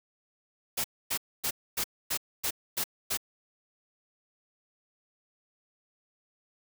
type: noise bursts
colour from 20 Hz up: white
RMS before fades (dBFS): -30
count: 8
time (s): 0.77-3.174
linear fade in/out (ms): 10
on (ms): 73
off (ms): 260
effects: none